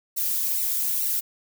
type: noise with flanger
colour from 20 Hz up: violet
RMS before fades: -25 dBFS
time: 0.16-1.21 s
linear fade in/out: 20 ms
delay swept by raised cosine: 0.59 to 3.19 ms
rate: 2.3 Hz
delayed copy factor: -0.95
effects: none